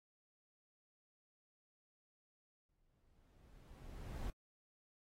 brown noise with exponential growth, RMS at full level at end -42 dBFS, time 2.69-4.3 s, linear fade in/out 1 ms, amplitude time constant 350 ms, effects AAC 48 kbps

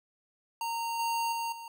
square tone with level steps, 924 Hz, A#5, 16 cents flat, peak -32 / -29 / -32 / -42 dBFS, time 0.61-1.68 s, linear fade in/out 2 ms, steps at 0.99 / 1.32 / 1.52 s, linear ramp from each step 5 ms, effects none

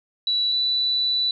sine tone pair in turn, 3937 / 3967 Hz, B7 / B7, -6 / +7 cents, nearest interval unison, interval 13 cents, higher second, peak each -19 dBFS, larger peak neither, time 0.27-0.52 / 0.52-1.31 s, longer second, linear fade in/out 2 ms, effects none

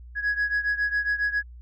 sine beating tone pair, 1666 / 1673.3 Hz, G#6 / G#6, +5 / +13 cents, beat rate 7.3 Hz, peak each -23 / -26 dBFS, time 0.15-1.43 s, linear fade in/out 50 ms, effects tanh soft clip ceiling -19 dBFS + added 60 Hz sine -41 dBFS peak until 1.61 s

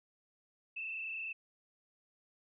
sine tone with frequency modulation, 2640 Hz, E7, 2 cents sharp, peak -38 dBFS, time 0.76-1.33 s, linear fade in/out 10 ms, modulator 29.4 Hz, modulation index 2.4, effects none

